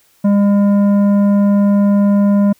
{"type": "tone with tanh clipping", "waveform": "sine", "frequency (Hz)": 202.1, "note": "G#3", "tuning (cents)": -47, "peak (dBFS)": -10, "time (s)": [0.24, 2.53], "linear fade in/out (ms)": 10, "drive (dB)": 10, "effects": ["white hiss -54 dBFS RMS until 2.59 s"]}